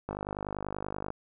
click train, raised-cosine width 1 ms, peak -20 dBFS, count 52, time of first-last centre 0.09-1.104 s, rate 50.3 Hz, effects none

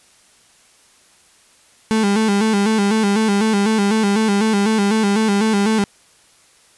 35% pulse tone with vibrato, 210 Hz, G#3, 19 cents sharp, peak -12 dBFS, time 1.91-5.84 s, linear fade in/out 0 ms, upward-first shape square, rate 4 Hz, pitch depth 81 cents each way, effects white hiss -52 dBFS RMS until 6.77 s + resampled to 24000 Hz

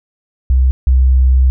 sine tone pair in turn, 64.5 / 64.5 Hz, C2 / C2, -24 / -24 cents, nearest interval unison, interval 0 cents, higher neither, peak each -7 / -6 dBFS, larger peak second, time 0.5-0.71 / 0.87-1.5 s, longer second, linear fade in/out 0 ms, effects none

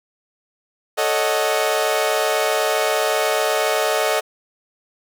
sawtooth chord, D# half-diminished seventh, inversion second, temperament equal, 440 / 554.4 / 622.3 / 740 Hz, A4 / C#5 / D#5 / F#5, 0 / 0 / 0 / 0 cents, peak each -19 / -21 / -17 / -21 dBFS, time 0.97-4.21 s, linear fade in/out 20 ms, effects none

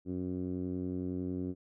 10% pulse tone with low-pass filter, 90.9 Hz, F#2, 30 cents flat, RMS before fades -36 dBFS, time 0.05-1.55 s, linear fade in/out 50 ms, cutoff 300 Hz, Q 2.2, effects none

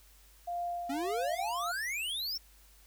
sine tone with tremolo, 698.5 Hz, F5, in tune, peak -32 dBFS, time 0.47-1.72 s, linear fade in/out 10 ms, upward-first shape sine, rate 1.6 Hz, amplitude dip 45%
square exponential sweep, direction up, 261.6 to 5588 Hz, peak -34 dBFS, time 0.89-2.38 s, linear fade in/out 10 ms
effects added 50 Hz sine -59 dBFS peak until 2.86 s + white hiss -62 dBFS RMS until 2.86 s

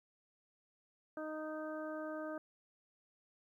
harmonic tone, 310 Hz, D#4, 6 cents flat, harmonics 1 / 2 / 3 / 4 / 5, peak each -44 / -43 / -55 / -50 / -51 dBFS, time 1.17-2.38 s, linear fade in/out 2 ms, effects 13-bit

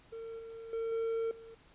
triangle tone with level steps, 454.2 Hz, A#4, 45 cents flat, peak -39 / -42 / -31 / -29 / -47 dBFS, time 0.12-1.55 s, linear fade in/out 10 ms, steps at 0.39 / 0.73 / 0.92 / 1.31 s, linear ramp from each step 2 ms, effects pink hiss -62 dBFS RMS until 1.74 s + resampled to 8000 Hz

